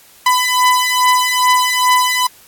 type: beating tone pair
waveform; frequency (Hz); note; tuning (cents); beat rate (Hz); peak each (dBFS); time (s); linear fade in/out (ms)
sawtooth; 1000 / 1002.4; B5 / B5; +21 / +25; 2.4; -10; 0.26-2.27; 5
effects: white hiss -45 dBFS RMS until 2.47 s + AAC 64 kbps